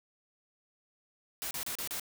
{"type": "noise bursts", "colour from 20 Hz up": "white", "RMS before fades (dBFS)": -37, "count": 5, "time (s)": [1.42, 1.997], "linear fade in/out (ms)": 0, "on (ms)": 89, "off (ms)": 33, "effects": []}